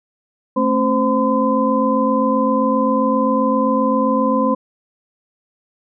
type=tone cluster; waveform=sine; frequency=222.1 / 269.7 / 520 / 1020 Hz; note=A3 / C#4 / C5 / C6; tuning=+16 / -47 / -11 / -44 cents; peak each=-19 dBFS; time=0.56-4.55 s; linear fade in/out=10 ms; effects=none